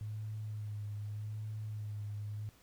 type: tone with vibrato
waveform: sine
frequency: 105.8 Hz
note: G#2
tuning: 33 cents sharp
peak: -38 dBFS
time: 0.01-2.49 s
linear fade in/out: 0 ms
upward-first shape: sine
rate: 0.83 Hz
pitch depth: 33 cents each way
effects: pink hiss -65 dBFS RMS until 2.62 s